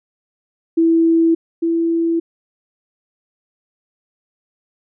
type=tone pair in turn; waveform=sine; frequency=329.6 / 332.7 Hz; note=E4 / E4; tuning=0 / +16 cents; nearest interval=unison; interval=16 cents; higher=second; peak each=-10 / -14 dBFS; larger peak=first; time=0.77-1.35 / 1.62-2.2 s; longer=neither; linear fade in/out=10 ms; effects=none